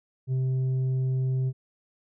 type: tone with tanh clipping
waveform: sine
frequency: 130.2 Hz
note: C3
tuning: 8 cents flat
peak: -24 dBFS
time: 0.27-1.53 s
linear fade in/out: 50 ms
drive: 4 dB
effects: none